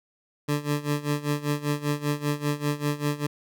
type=tone with tremolo; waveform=20% pulse; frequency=146.6 Hz; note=D3; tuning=3 cents flat; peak=-17 dBFS; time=0.48-3.27 s; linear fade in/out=10 ms; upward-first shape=sine; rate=5.1 Hz; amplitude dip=85%; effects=none